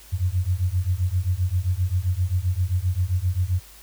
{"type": "beating tone pair", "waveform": "sine", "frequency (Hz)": [87.31, 94.91], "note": ["F2", "F#2"], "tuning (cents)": [0, 45], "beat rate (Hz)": 7.6, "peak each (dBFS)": [-23, -23], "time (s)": [0.12, 3.6], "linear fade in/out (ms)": 20, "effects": ["added 50 Hz sine -49 dBFS peak until 3.82 s", "white hiss -48 dBFS RMS until 3.82 s"]}